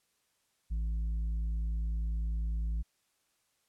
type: tone with tanh clipping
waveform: sine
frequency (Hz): 55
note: A1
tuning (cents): 0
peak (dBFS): -31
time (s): 0.7-2.83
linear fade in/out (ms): 20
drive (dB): 5
effects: white hiss -75 dBFS RMS until 3.68 s + low-pass 11000 Hz 12 dB/octave